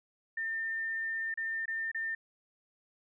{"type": "tone with dropouts", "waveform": "sine", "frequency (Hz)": 1804, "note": "A6", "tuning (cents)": 43, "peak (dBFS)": -32, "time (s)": [0.37, 2.15], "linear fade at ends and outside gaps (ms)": 5, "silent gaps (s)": [[1.341, 1.374], [1.657, 1.679], [1.916, 1.946]], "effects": []}